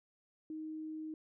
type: tone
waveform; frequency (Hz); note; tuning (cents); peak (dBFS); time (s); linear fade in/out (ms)
sine; 312.9; D#4; +10; -40; 0.5-1.14; 2
effects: none